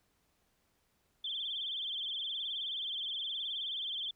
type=tone with vibrato; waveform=sine; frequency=3322 Hz; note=G#7; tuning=in tune; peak=-35 dBFS; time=1.24-4.11 s; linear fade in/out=5 ms; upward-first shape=sine; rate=19 Hz; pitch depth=120 cents each way; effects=pink hiss -75 dBFS RMS until 4.15 s